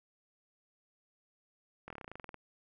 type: slowing click train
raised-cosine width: 0.5 ms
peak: -30 dBFS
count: 14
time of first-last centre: 1.88-2.343 s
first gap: 23 ms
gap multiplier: 1.07
effects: none